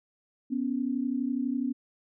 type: tone pair together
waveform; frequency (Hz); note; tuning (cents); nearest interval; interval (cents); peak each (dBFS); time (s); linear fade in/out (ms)
sine; 246.5 / 278.6; B3 / C#4; -3 / +9; major second; 212; -29 / -30; 0.5-1.73; 20
effects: none